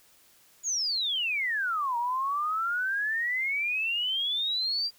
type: exponential two-way sweep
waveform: sine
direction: down then up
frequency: 6940 to 932.3 to 4810 Hz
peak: -26 dBFS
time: 0.63-4.91 s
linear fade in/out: 50 ms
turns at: 1.97 s
effects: white hiss -60 dBFS RMS until 4.98 s